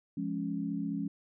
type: chord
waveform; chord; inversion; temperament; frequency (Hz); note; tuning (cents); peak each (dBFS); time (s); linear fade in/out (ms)
sine; Db major; first; just; 173.24 / 207.9 / 277.2; F3 / Ab3 / Db4; -14 / +2 / 0; -37 / -36 / -35; 0.17-1.08; 5
effects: none